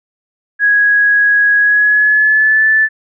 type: tone with pitch glide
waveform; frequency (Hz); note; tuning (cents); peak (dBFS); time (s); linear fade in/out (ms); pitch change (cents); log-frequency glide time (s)
sine; 1661.2 to 1751.9; G#6 to A6; 0 to -8; -7; 0.59-2.89; 50; +92; 1.58-2.66
effects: none